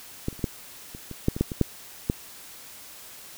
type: clicks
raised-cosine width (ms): 3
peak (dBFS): -13 / -30 / -30 / -11 / -26 / -23 / -7 / -18 / -8 / -18 / -6 / -9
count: 12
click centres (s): 0.284 / 0.328 / 0.393 / 0.442 / 0.949 / 1.113 / 1.284 / 1.365 / 1.41 / 1.518 / 1.613 / 2.099
effects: white hiss -45 dBFS RMS until 3.37 s